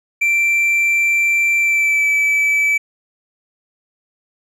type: tone with pitch glide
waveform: triangle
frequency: 2349 to 2306 Hz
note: D7 to D7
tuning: 0 to -32 cents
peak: -11 dBFS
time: 0.21-2.78 s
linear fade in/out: 10 ms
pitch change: -32 cents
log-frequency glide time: 1.58-2.08 s
effects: none